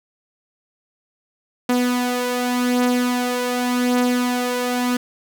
sawtooth beating tone pair, 246.9 / 247.77 Hz, B3 / B3, 0 / +6 cents, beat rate 0.87 Hz, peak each -15 / -20 dBFS, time 1.69-4.97 s, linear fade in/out 5 ms, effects none

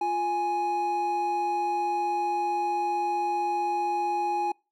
triangle tone pair together, 349.2 / 830.5 Hz, F4 / G#5, 0 / 0 cents, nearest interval octave + minor third, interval 1500 cents, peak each -31 / -23 dBFS, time 0.01-4.52 s, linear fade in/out 5 ms, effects noise-tail reverb RT60 0.3 s tail -26 dB re dry

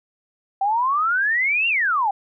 sine exponential two-way sweep, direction up then down, 765 to 2811 to 765 Hz, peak -17 dBFS, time 0.61-2.11 s, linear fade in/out 5 ms, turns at 1.68 s, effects none

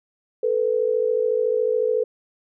sine tone pair together, 440.5 / 494.4 Hz, A4 / B4, +2 / +2 cents, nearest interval major second, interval 200 cents, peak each -21 dBFS, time 0.43-2.04 s, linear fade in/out 5 ms, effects none

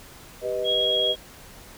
sine chord, G augmented, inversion none, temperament equal, 392 / 493.9 / 622.3 Hz, G4 / B4 / D#5, 0 / 0 / 0 cents, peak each -31 / -28 / -28 dBFS, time 0.41-1.16 s, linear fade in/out 50 ms
sine tone, 3297 Hz, G#7, 13 cents flat, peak -21 dBFS, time 0.64-1.16 s, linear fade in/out 50 ms
effects pink hiss -46 dBFS RMS until 1.77 s

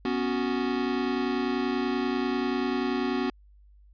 square chord, B suspended second, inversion none, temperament equal, 246.9 / 277.2 / 370 Hz, B3 / C#4 / F#4, 0 / 0 / 0 cents, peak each -30 / -31 / -31 dBFS, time 0.05-3.3 s, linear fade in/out 2 ms, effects added 50 Hz sine -52 dBFS peak until 3.93 s + resampled to 11025 Hz

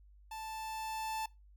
45% pulse tone with level ramp, 880 Hz, A5, in tune, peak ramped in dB -42 to -35 dBFS, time 0.31-1.26 s, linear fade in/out 5 ms, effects noise-tail reverb RT60 0.2 s tail -20 dB re dry + added 50 Hz sine -57 dBFS peak until 1.56 s

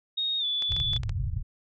sine tone with pitch glide, 3729 to 3459 Hz, A#7 to A7, 0 to -30 cents, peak -25 dBFS, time 0.17-0.98 s, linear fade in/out 10 ms, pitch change -130 cents, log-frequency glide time 0.39-0.45 s
clicks, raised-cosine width 0.2 ms, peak -21 dBFS, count 8, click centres 0.623 / 0.721 / 0.765 / 0.801 / 0.934 / 0.964 / 1.034 / 1.094 s
white low-pass noise, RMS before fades -30 dBFS, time 0.69-1.43 s, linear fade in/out 20 ms, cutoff 130 Hz, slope 48 dB/octave
effects MP3 64 kbps

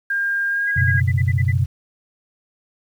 sine tone with pitch glide, 1606 to 1635 Hz, G6 to G#6, +41 to -28 cents, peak -18 dBFS, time 0.1-1 s, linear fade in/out 5 ms, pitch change +31 cents, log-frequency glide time 0.48-0.69 s
sine tone bursts, 1995 Hz, B6, 17 cents sharp, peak -25 dBFS, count 9, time 0.67-1.523 s, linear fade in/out 10 ms, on 45 ms, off 56 ms
sine chord, F# suspended fourth, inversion none, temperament equal, 92.5 / 123.47 / 138.59 Hz, F#2 / B2 / C#3, 0 / 0 / 0 cents, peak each -18 / -19 / -24 dBFS, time 0.76-1.66 s, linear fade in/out 10 ms
effects 8-bit

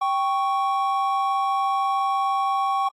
triangle tone pair together, 782.7 / 1108.7 Hz, G5 / C#6, -3 / 0 cents, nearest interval tritone, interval 603 cents, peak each -21 dBFS, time 0.01-2.89 s, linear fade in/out 10 ms, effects AAC 48 kbps

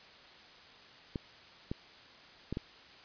clicks, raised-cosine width 3 ms, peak -22 dBFS, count 4, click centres 1.158 / 1.715 / 2.526 / 2.571 s, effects white hiss -55 dBFS RMS until 3.04 s + resampled to 11025 Hz

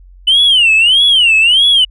sine tone with vibrato, 2960 Hz, F#7, in tune, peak -4 dBFS, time 0.27-1.85 s, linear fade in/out 10 ms, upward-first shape sine, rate 1.6 Hz, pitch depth 230 cents each way, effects tanh soft clip ceiling -3 dBFS + added 45 Hz sine -36 dBFS peak until 1.9 s

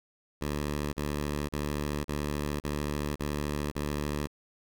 10% pulse tone bursts, 73.5 Hz, D2, 2 cents sharp, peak -22 dBFS, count 7, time 0.41-4.272 s, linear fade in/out 10 ms, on 520 ms, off 37 ms, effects none

